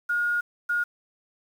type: tone bursts at uneven times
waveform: sine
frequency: 1431 Hz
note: F6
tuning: 42 cents sharp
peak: -22 dBFS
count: 2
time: 0.09-0.41 / 0.69-0.84 s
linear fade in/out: 10 ms
effects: 8-bit